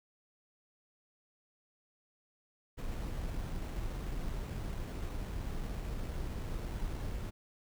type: noise with sample-and-hold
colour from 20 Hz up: brown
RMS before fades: -38 dBFS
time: 2.77-7.31 s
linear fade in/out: 20 ms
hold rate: 4900 Hz
effects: none